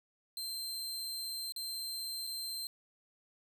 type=tone with dropouts; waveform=sawtooth; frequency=4132 Hz; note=C8; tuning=22 cents flat; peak=-35 dBFS; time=0.37-2.67 s; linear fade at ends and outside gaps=1 ms; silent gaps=1.522-1.562 / 2.268-2.272 s; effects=none